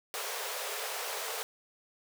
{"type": "high-pass noise", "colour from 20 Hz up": "pink", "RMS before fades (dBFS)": -37, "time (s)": [0.14, 1.43], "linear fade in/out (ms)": 0, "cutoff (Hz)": 410, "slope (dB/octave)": 96, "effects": []}